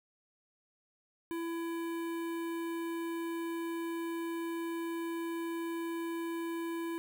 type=tone with notch filter; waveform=square; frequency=334.2 Hz; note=E4; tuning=24 cents sharp; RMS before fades=-37 dBFS; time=1.31-6.98 s; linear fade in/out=0 ms; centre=5400 Hz; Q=0.72; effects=none